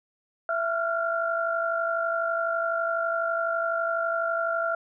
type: tone cluster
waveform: sine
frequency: 665 / 1376 / 1428 Hz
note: E5 / F6 / F6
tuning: +15 / -26 / +38 cents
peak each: -27 / -28 / -32 dBFS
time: 0.49-4.75 s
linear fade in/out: 2 ms
effects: none